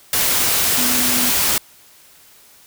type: tone in noise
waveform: sine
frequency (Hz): 248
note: B3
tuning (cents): +7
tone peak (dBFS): -24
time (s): 0.78-1.3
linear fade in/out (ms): 2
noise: white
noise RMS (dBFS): -17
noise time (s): 0.13-1.58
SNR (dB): -10
effects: white hiss -48 dBFS RMS until 2.66 s